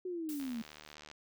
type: linear sweep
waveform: sine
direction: down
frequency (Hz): 372.7 to 220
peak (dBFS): -36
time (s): 0.05-0.62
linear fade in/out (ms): 5
type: noise with exponential decay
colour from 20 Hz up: blue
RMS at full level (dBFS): -45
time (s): 0.29-0.94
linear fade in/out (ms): 0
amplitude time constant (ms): 140
type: click train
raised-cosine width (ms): 0.2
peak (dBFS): -32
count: 55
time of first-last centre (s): 0.4-1.114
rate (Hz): 75.6
effects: none